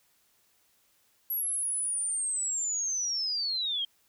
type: linear sweep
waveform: sine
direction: down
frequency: 11630 to 3147 Hz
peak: -28 dBFS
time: 1.3-3.85 s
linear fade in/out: 5 ms
effects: white hiss -68 dBFS RMS until 4.08 s